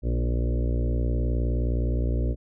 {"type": "harmonic tone with a mistuned harmonic", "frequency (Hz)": 59.4, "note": "A#1", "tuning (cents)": 33, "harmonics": [1, 2, 4, 5, 6, 7, 8, 9, 10], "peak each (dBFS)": [-23, -29, -35, -37, -39, -40, -41, -42, -43], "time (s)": [0.02, 2.36], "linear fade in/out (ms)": 50, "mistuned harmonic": 5, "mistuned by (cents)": 17, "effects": []}